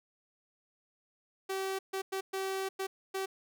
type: tone bursts at uneven times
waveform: sawtooth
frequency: 384.4 Hz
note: G4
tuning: 34 cents flat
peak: -29 dBFS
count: 6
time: 1.49-1.79 / 1.93-2.02 / 2.12-2.21 / 2.33-2.69 / 2.79-2.87 / 3.14-3.26 s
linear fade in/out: 10 ms
effects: none